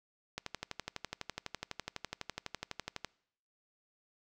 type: click train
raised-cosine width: 0.2 ms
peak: -20 dBFS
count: 33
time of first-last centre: 0.38-3.047 s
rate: 12 Hz
effects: noise-tail reverb RT60 0.7 s tail -24 dB re dry